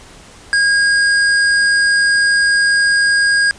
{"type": "tone", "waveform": "square", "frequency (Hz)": 1629, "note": "G#6", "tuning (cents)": -34, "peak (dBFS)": -11, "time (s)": [0.53, 3.51], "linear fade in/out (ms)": 0, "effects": ["pink hiss -40 dBFS RMS until 3.58 s", "resampled to 22050 Hz"]}